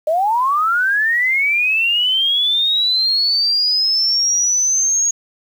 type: linear sweep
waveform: sine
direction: up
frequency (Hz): 597 to 6645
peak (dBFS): -13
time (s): 0.07-5.11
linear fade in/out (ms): 5
effects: 7-bit